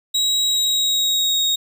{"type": "tone with pitch glide", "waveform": "35% pulse", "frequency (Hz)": [3838, 3757], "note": ["A#7", "A#7"], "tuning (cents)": [50, 13], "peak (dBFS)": -15, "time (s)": [0.14, 1.56], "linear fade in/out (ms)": 10, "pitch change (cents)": -37, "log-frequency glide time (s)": [0.45, 1.45], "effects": []}